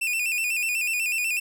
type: tone with vibrato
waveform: 45% pulse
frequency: 2567 Hz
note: E7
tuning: 47 cents flat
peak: -23 dBFS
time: 0.01-1.4 s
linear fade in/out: 10 ms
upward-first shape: square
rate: 8.1 Hz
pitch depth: 74 cents each way
effects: none